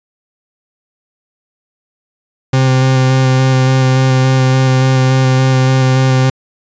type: tone with vibrato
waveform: 40% pulse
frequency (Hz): 130.81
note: C3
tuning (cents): 0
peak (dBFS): -7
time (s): 2.53-6.3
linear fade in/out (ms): 5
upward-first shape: square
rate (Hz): 3.5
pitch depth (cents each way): 11
effects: resampled to 16000 Hz